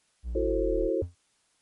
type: linear sweep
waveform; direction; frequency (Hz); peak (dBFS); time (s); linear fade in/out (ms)
triangle; down; 62.2 to 34.95; -28; 0.23-0.9; 50
type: chord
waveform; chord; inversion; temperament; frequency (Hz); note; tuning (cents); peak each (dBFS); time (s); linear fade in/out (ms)
sine; F# half-diminished seventh; third; just; 333 / 370 / 444 / 532.8; E4 / F#4 / A4 / C5; +18 / 0 / +16 / +31; -30; 0.35-1.02; 5
type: tone with exponential decay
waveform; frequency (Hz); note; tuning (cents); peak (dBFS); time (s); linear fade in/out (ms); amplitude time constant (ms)
triangle; 87.3; F2; 0; -24; 1.02-1.15; 5; 28
effects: white hiss -69 dBFS RMS until 1.61 s + MP3 48 kbps